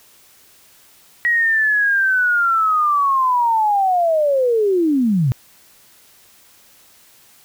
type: linear sweep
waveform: sine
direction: down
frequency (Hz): 1914 to 116.54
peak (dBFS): -13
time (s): 1.25-5.32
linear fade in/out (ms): 0
effects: white hiss -50 dBFS RMS until 7.44 s